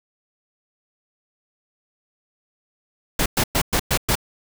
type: noise bursts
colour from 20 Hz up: pink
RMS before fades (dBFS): -19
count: 6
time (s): 3.19-4.154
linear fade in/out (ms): 5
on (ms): 69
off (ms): 110
effects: none